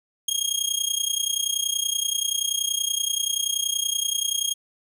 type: tone with amplitude modulation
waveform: 20% pulse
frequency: 3257 Hz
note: G#7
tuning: 34 cents flat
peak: -14 dBFS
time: 0.28-4.54 s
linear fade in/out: 5 ms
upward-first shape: sine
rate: 30.5 Hz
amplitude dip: 85%
effects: none